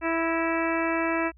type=harmonic tone with a mistuned harmonic; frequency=329.6 Hz; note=E4; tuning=in tune; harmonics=1 / 2 / 3 / 4 / 5 / 6 / 7 / 8; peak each=-27 / -30 / -32 / -33 / -34 / -35 / -35 / -36 dBFS; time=0.01-1.32 s; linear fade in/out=50 ms; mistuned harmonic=6; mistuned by=-33 cents; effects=added 60 Hz sine -51 dBFS peak until 1.37 s